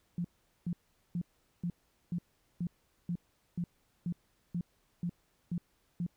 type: tone bursts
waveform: sine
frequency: 173.5 Hz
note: F3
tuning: 11 cents flat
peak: -31 dBFS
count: 13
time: 0.18-6.065 s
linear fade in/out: 2 ms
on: 65 ms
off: 420 ms
effects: pink hiss -73 dBFS RMS until 6.16 s